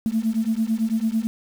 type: beating tone pair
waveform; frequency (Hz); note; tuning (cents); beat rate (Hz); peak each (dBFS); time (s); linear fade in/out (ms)
sine; 218.6 / 227.6; A3 / A#3; -11 / -41; 9; -22; 0.06-1.27; 0
effects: tanh soft clip ceiling -12 dBFS + 7-bit